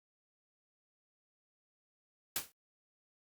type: noise with exponential decay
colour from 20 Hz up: white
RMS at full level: -31 dBFS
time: 2.36-2.52 s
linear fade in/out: 1 ms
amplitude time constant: 33 ms
effects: Opus 48 kbps